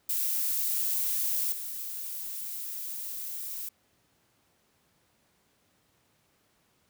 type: noise with level steps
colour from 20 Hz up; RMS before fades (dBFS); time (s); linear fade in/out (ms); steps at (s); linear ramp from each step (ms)
violet; -29 / -37; 0.09-3.69; 5; 1.52; 5
effects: pink hiss -69 dBFS RMS until 6.89 s + high-pass 80 Hz 12 dB/octave